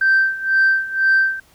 sine tone with tremolo, 1561 Hz, G6, 8 cents flat, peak -9 dBFS, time 0.01-1.4 s, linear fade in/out 5 ms, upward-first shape sine, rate 2 Hz, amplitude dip 85%, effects tanh soft clip ceiling -8 dBFS + pink hiss -53 dBFS RMS until 1.54 s

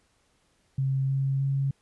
sine tone with pitch steps, 134.5 / 135.83 / 137.17 Hz, C3 / C#3 / C#3, +48 / -35 / -18 cents, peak -23 dBFS, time 0.78-1.71 s, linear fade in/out 5 ms, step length 310 ms, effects pink hiss -68 dBFS RMS until 1.81 s + resampled to 24000 Hz

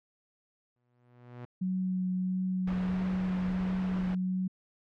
sawtooth tone with exponential growth, 122.1 Hz, B2, 19 cents flat, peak -36 dBFS, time 0.76-1.45 s, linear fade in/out 0 ms, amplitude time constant 150 ms
sine tone with vibrato, 185 Hz, F#3, in tune, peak -28 dBFS, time 1.61-4.48 s, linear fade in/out 10 ms, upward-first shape triangle, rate 1.5 Hz, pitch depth 12 cents each way
pink noise, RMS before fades -40 dBFS, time 2.67-4.15 s, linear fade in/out 5 ms
effects low-pass 2000 Hz 12 dB/octave

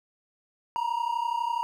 triangle tone pair together, 927 / 959.1 Hz, A#5 / A#5, -10 / +49 cents, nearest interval minor second, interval 59 cents, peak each -27 dBFS, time 0.76-1.63 s, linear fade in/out 0 ms, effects none

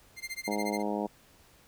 sawtooth tone with tremolo, 2097 Hz, C7, 3 cents sharp, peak -30 dBFS, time 0.16-0.83 s, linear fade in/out 50 ms, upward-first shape sine, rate 14 Hz, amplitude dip 100%
harmonic tone, 103.83 Hz, G#2, in tune, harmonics 2 / 3 / 4 / 5 / 6 / 7 / 8 / 9, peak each -34 / -36 / -37 / -38 / -39 / -39 / -40 / -41 dBFS, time 0.47-1.07 s, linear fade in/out 10 ms
effects pink hiss -60 dBFS RMS until 1.67 s

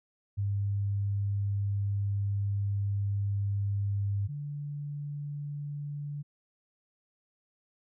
sine tone pair in turn, 100.4 / 145.19 Hz, G2 / D3, +42 / -19 cents, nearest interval tritone, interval 639 cents, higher second, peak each -27 / -34 dBFS, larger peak first, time 0.37-4.28 / 4.28-6.23 s, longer first, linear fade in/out 20 ms, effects none

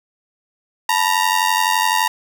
sawtooth ring-modulated tone, 932.3 Hz, A#5, in tune, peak -8 dBFS, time 0.89-2.08 s, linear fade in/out 2 ms, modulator 45.9 Hz, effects none

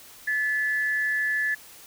sine tone pair together, 1730.3 / 1977 Hz, A6 / B6, -29 / +1 cents, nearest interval major second, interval 230 cents, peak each -23 / -32 dBFS, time 0.27-1.55 s, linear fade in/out 10 ms, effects white hiss -48 dBFS RMS until 1.86 s

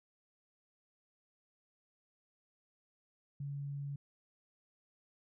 sine tone, 141.5 Hz, C#3, 36 cents sharp, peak -38 dBFS, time 3.4-3.96 s, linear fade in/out 5 ms, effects none

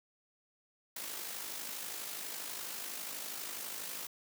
white noise with amplitude modulation, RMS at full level -40 dBFS, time 0.96-4.07 s, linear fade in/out 5 ms, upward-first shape sine, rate 52.2 Hz, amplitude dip 45%, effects high-pass 200 Hz 12 dB/octave

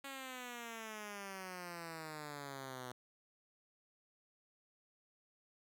5% pulse exponential sweep, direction down, 277.2 to 123.6 Hz, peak -34 dBFS, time 0.04-2.92 s, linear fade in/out 5 ms, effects none

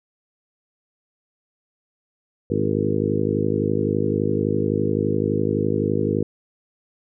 harmonic tone with a mistuned harmonic, 51.8 Hz, G#1, 4 cents flat, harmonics 2 / 3 / 4 / 5 / 6 / 7 / 8 / 9, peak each -27 / -27 / -27 / -27 / -27 / -27 / -27 / -27 dBFS, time 2.5-6.23 s, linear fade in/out 5 ms, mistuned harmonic 9, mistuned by +15 cents, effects none

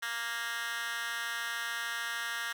10% pulse tone with high-pass filter, 233.1 Hz, A#3, in tune, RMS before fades -36 dBFS, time 0.02-2.53 s, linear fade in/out 10 ms, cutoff 1800 Hz, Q 3.1, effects none

